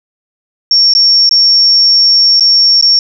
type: tone with dropouts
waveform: sine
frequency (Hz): 5490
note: F8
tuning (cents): -31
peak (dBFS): -4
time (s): 0.71-2.99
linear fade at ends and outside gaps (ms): 1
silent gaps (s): 0.937-0.95 / 1.292-1.31 / 2.397-2.407 / 2.812-2.825
effects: none